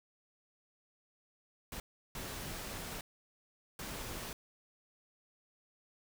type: noise bursts at uneven times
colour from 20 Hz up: pink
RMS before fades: -43 dBFS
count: 3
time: 1.72-1.8 / 2.15-3.01 / 3.79-4.33 s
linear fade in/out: 2 ms
effects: none